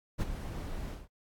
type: noise with ADSR envelope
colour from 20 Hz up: brown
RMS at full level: -27 dBFS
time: 0.18-1.08 s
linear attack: 35 ms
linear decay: 25 ms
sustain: -11 dB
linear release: 190 ms
effects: AAC 64 kbps